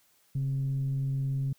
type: tone with frequency modulation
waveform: sine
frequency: 136.1 Hz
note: C#3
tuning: 31 cents flat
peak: -26 dBFS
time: 0.35-1.53 s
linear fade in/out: 5 ms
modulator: 127 Hz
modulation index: 0.22
effects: tanh soft clip ceiling -22 dBFS + white hiss -66 dBFS RMS until 1.58 s